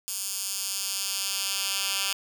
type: tone with high-pass filter sweep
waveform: 10% pulse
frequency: 196 Hz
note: G3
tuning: in tune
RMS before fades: -30 dBFS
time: 0.08-2.13 s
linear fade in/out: 0 ms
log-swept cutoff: 7000 to 2800 Hz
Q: 0.93
effects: none